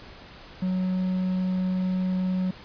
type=tone; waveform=triangle; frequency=185 Hz; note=F#3; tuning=in tune; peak=-21 dBFS; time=0.62-2.51 s; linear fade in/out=5 ms; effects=pink hiss -46 dBFS RMS until 2.64 s + resampled to 11025 Hz